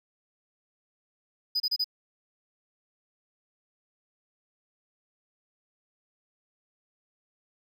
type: tone bursts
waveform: triangle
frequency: 4978 Hz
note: D#8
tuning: in tune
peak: -23 dBFS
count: 4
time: 1.55-1.844 s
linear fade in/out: 10 ms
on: 51 ms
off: 30 ms
effects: none